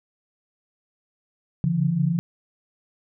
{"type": "tone cluster", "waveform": "sine", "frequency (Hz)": [138.2, 143.2, 170.5], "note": ["C#3", "D3", "F3"], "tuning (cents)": [-5, -43, -41], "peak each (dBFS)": [-29, -24, -21], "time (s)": [1.64, 2.19], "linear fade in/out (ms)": 0, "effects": []}